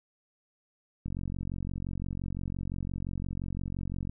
click train, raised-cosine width 5 ms, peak -23 dBFS, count 140, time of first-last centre 1.06-4.095 s, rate 45.8 Hz, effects none

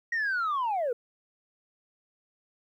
sine linear sweep, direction down, 1900 to 454.2 Hz, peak -24 dBFS, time 0.12-0.93 s, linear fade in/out 5 ms, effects tanh soft clip ceiling -24 dBFS + 11-bit

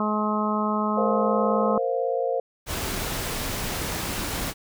harmonic tone, 212.2 Hz, G#3, 38 cents sharp, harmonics 1 / 2 / 3 / 4 / 5 / 6, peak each -25 / -32 / -31 / -32 / -28 / -30 dBFS, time 0-1.78 s, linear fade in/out 2 ms
sine chord, Bb suspended second, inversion none, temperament just, 466.2 / 524.4 / 699.2 Hz, Bb4 / C5 / F5, 0 / +4 / +2 cents, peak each -27 / -25 / -29 dBFS, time 0.97-2.4 s, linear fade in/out 5 ms
pink noise, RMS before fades -29 dBFS, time 2.66-4.54 s, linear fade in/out 50 ms
effects none

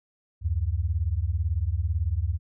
sine beating tone pair, 73.3 / 91.3 Hz, D2 / F#2, -3 / -23 cents, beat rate 18 Hz, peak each -26 dBFS, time 0.41-2.39 s, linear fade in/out 50 ms, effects none

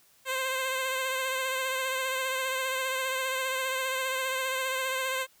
10% pulse tone with vibrato, 523.3 Hz, C5, in tune, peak -20 dBFS, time 0.25-5.27 s, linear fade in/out 50 ms, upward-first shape triangle, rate 15 Hz, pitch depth 32 cents each way, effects white hiss -62 dBFS RMS until 5.4 s

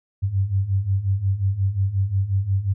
sine beating tone pair, 94 / 99.6 Hz, F#2 / G2, +28 / +28 cents, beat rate 5.6 Hz, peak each -24 / -20 dBFS, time 0.22-2.74 s, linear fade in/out 20 ms, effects none

